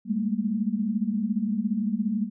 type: tone cluster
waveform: sine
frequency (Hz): 198.2 / 212.5 / 229.9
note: G3 / G#3 / A#3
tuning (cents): +19 / +40 / -24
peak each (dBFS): -28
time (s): 0.05-2.3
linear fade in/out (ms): 50
effects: none